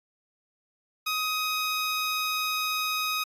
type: tone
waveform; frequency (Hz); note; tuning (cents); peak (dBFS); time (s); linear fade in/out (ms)
15% pulse; 1257; D#6; +17; -20; 1.06-3.24; 10
effects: AAC 64 kbps